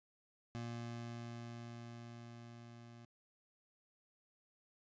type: tone with level ramp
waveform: 25% pulse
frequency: 117.9 Hz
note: A#2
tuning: 20 cents sharp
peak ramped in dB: -38 to -51 dBFS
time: 0.55-3.05 s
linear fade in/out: 0 ms
effects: resampled to 16000 Hz